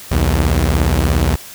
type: beating tone pair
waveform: sawtooth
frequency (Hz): 63 / 80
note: B1 / D#2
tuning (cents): +35 / +49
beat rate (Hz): 17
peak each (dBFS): -11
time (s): 0.11-1.36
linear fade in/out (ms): 10
effects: white hiss -35 dBFS RMS until 1.54 s